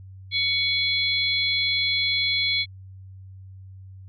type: tone cluster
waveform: sine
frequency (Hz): 2230 / 3390 / 4119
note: C#7 / G#7 / C8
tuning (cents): +10 / +35 / -28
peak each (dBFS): -25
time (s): 0.31-2.66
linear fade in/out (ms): 50
effects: added 95 Hz sine -40 dBFS peak until 4.08 s